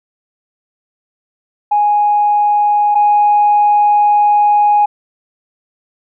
sine tone pair in turn, 830 / 830 Hz, G#5 / G#5, -1 / -1 cents, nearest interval unison, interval 0 cents, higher neither, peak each -8 / -6 dBFS, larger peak second, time 1.71-2.95 / 2.95-4.86 s, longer second, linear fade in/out 10 ms, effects tanh soft clip ceiling -3 dBFS

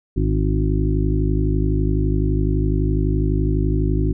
harmonic tone with a mistuned harmonic, 51.91 Hz, G#1, in tune, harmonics 1 / 2 / 3 / 5 / 6 / 7, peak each -19 / -22 / -24 / -26 / -27 / -27 dBFS, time 0.16-4.13 s, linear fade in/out 10 ms, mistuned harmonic 5, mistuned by +23 cents, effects none

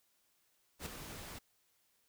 pink noise with ADSR envelope, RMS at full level -41 dBFS, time 0.79-1.39 s, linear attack 70 ms, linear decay 6 ms, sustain -7 dB, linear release 10 ms, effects white hiss -75 dBFS RMS until 2.08 s

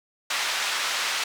pink band-pass noise, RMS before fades -27 dBFS, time 0.3-1.24 s, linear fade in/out 5 ms, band 1300 to 6000 Hz, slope 12 dB/octave, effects none

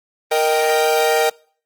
45% pulse chord, Eb major, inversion second, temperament equal, 466.2 / 622.3 / 784 Hz, Bb4 / Eb5 / G5, 0 / 0 / 0 cents, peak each -17 / -20 / -19 dBFS, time 0.31-1.3 s, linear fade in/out 10 ms, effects noise-tail reverb RT60 0.5 s tail -26 dB re dry + Opus 24 kbps

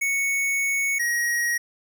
square tone pair in turn, 2217 / 1893.1 Hz, C#7 / A#6, 0 / +26 cents, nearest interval minor third, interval 274 cents, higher first, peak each -22 dBFS, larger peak neither, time 0.01-0.99 / 0.99-1.58 s, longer first, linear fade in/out 10 ms, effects none

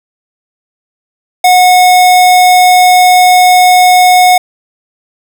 square tone, 729 Hz, F#5, 26 cents flat, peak -3 dBFS, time 1.44-4.38 s, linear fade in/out 5 ms, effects none

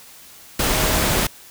sine tone in noise, 630 Hz, D#5, 21 cents sharp, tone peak -29 dBFS, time 0.72-1.08 s, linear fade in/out 5 ms, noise pink, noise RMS -19 dBFS, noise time 0.59-1.27 s, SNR -13 dB, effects white hiss -44 dBFS RMS until 1.5 s

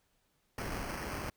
pink noise with sample-and-hold, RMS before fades -39 dBFS, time 0.58-1.3 s, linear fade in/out 2 ms, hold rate 3675 Hz, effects pink hiss -75 dBFS RMS until 1.36 s

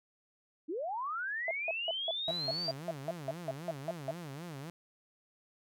sine linear sweep, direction up, 278.3 to 4790 Hz, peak -34 dBFS, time 0.68-2.72 s, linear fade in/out 20 ms
sine tone bursts, 659.3 Hz, E5, in tune, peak -31 dBFS, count 14, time 1.48-4.11 s, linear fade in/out 2 ms, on 30 ms, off 170 ms
sawtooth tone with vibrato, 154.4 Hz, D#3, 13 cents flat, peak -38 dBFS, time 2.28-4.7 s, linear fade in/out 0 ms, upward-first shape sine, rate 3.8 Hz, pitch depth 240 cents each way
effects none

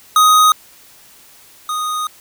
square tone pair in turn, 1251 / 1240.9 Hz, D#6 / D#6, +9 / -5 cents, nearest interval unison, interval 14 cents, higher first, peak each -8 / -19 dBFS, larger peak first, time 0.16-0.52 / 1.69-2.07 s, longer second, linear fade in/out 2 ms, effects white hiss -45 dBFS RMS until 2.2 s

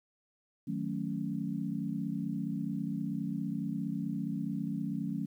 sine chord, D# half-diminished seventh, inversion none, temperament equal, 155.56 / 185 / 220 / 277.2 Hz, D#3 / F#3 / A3 / C#4, 0 / 0 / 0 / 0 cents, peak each -39 / -37 / -37 / -38 dBFS, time 0.67-5.26 s, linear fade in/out 10 ms, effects 11-bit

